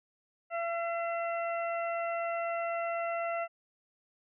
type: harmonic tone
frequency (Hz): 677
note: E5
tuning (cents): +46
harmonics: 1 / 2 / 3 / 4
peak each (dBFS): -32 / -38 / -42 / -44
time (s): 0.5-3.48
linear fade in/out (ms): 50
effects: none